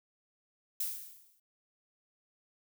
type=noise with exponential decay; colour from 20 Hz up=violet; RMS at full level=-32 dBFS; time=0.8-1.4 s; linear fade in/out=5 ms; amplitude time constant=130 ms; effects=none